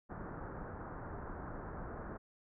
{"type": "low-pass noise", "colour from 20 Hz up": "pink", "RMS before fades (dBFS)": -45, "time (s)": [0.09, 2.18], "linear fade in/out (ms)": 20, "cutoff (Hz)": 1600, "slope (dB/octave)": 48, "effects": []}